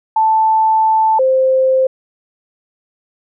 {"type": "tone pair in turn", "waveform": "sine", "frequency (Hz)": [880, 523.3], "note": ["A5", "C5"], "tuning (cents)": [0, 0], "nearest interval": "major sixth", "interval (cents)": 900, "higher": "first", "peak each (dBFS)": -9, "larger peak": "neither", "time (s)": [[0.16, 1.19], [1.19, 1.87]], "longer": "first", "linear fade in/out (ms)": 5, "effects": []}